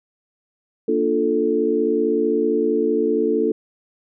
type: chord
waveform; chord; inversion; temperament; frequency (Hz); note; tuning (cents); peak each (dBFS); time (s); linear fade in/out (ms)
sine; Bb major seventh; none; equal; 233.1 / 293.7 / 349.2 / 440; Bb3 / D4 / F4 / A4; 0 / 0 / 0 / 0; -25 / -23 / -23 / -19; 0.88-3.52; 5
effects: none